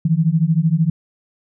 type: beating tone pair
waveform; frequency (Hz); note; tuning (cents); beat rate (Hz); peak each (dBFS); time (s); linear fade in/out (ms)
sine; 155.56 / 168.56; D#3 / E3; 0 / +39; 13; -16; 0.05-0.9; 5
effects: none